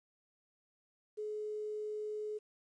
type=tone with quantisation; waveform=sine; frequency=424.7 Hz; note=G#4; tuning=39 cents sharp; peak=-37 dBFS; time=1.17-2.39 s; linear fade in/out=20 ms; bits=11; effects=resampled to 22050 Hz